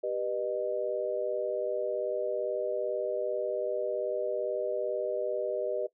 sine chord, G augmented, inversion none, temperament just, 392 / 490 / 612.5 Hz, G4 / B4 / D#5, 0 / -14 / -27 cents, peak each -35 / -33 / -32 dBFS, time 0.03-5.87 s, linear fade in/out 10 ms, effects noise-tail reverb RT60 0.1 s tail -17 dB re dry

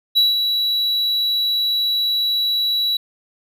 triangle tone with ADSR envelope, 3918 Hz, B7, 15 cents flat, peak -9 dBFS, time 0.15-2.97 s, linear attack 25 ms, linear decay 170 ms, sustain -6 dB, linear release 4 ms, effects none

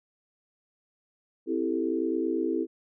sine chord, A minor seventh, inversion first, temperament equal with one note detuned, 261.6 / 329.6 / 390.4 / 440 Hz, C4 / E4 / G4 / A4, 0 / 0 / -7 / 0 cents, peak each -32 / -28 / -32 / -33 dBFS, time 1.46-2.67 s, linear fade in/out 50 ms, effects none

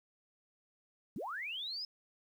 sine linear sweep, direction up, 141.5 to 5190 Hz, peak -38 dBFS, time 1.16-1.85 s, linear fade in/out 2 ms, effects 11-bit

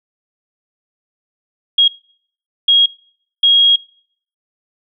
sine tone bursts at uneven times, 3281 Hz, G#7, 22 cents flat, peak -7 dBFS, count 3, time 1.78-1.88 / 2.68-2.86 / 3.43-3.76 s, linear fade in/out 5 ms, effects noise-tail reverb RT60 0.6 s tail -25 dB re dry

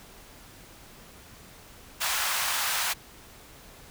pink high-pass noise, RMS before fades -28 dBFS, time 2-2.94 s, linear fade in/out 20 ms, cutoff 840 Hz, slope 24 dB/octave, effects pink hiss -50 dBFS RMS until 3.9 s

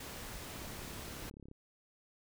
pink noise, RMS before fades -46 dBFS, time 0-1.3 s, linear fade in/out 5 ms
click train, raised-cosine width 3 ms, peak -39 dBFS, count 34, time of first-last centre 0.56-1.514 s, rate 34.6 Hz
effects none

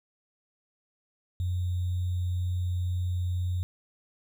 sine tone with sample-and-hold, 89.8 Hz, F2, 49 cents sharp, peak -26 dBFS, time 1.4-3.63 s, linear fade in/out 0 ms, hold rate 3675 Hz, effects none

